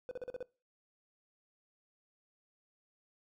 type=tone bursts; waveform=triangle; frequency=500 Hz; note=B4; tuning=21 cents sharp; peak=-36 dBFS; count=6; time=0.09-0.427 s; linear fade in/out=0 ms; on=22 ms; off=41 ms; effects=noise-tail reverb RT60 0.3 s tail -21 dB re dry